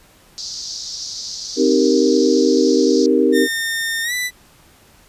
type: band-pass noise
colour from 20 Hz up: pink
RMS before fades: -29 dBFS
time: 0.38-3.06 s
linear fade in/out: 0 ms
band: 4400 to 6000 Hz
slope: 48 dB/octave
type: chord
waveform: sine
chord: C minor seventh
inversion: none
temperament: equal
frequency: 261.6 / 311.1 / 392 / 466.2 Hz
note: C4 / Eb4 / G4 / Bb4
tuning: 0 / 0 / 0 / 0 cents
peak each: -17 dBFS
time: 1.56-3.48 s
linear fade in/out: 50 ms
type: tone with pitch glide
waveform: sawtooth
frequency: 1820 to 1984.7 Hz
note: A#6 to B6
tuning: -42 to +8 cents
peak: -16 dBFS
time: 3.32-4.31 s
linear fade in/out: 50 ms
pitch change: +150 cents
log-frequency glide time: 4.03-4.13 s
effects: pink hiss -50 dBFS RMS until 5.08 s + resampled to 32000 Hz